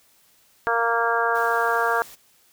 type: harmonic tone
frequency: 232 Hz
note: A#3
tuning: 8 cents flat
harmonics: 2 / 3 / 4 / 5 / 6 / 7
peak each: -26 / -26 / -26 / -26 / -26 / -26 dBFS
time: 0.67-2.02 s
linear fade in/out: 0 ms
type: noise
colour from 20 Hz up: white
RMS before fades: -44 dBFS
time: 1.34-2.16 s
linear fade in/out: 20 ms
effects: white hiss -59 dBFS RMS until 2.52 s